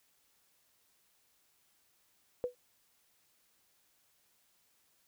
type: tone with exponential decay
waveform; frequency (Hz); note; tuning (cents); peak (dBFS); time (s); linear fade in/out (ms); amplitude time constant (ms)
sine; 493.9; B4; 0; -27; 2.44-2.55; 0; 23
effects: white hiss -72 dBFS RMS until 5.07 s